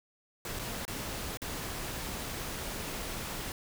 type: noise with dropouts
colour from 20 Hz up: pink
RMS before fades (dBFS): -38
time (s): 0.45-3.52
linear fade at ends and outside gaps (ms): 1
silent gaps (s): 0.59-0.594 / 0.852-0.879 / 1.372-1.418
effects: none